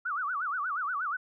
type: tone with vibrato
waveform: sine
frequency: 1304 Hz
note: E6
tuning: 19 cents flat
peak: -29 dBFS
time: 0.05-1.17 s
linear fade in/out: 10 ms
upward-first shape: sine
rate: 8.4 Hz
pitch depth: 260 cents each way
effects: none